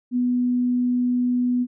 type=tone; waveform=sine; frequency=246.9 Hz; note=B3; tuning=in tune; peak=-18 dBFS; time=0.11-1.67 s; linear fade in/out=50 ms; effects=none